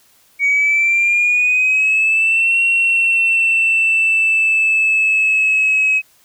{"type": "linear two-way sweep", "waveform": "sine", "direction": "up then down", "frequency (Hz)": [2241, 2733, 2551], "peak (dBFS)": -10, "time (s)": [0.39, 6.02], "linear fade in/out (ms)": 50, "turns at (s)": 2.61, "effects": ["tanh soft clip ceiling -8 dBFS", "white hiss -53 dBFS RMS until 6.24 s"]}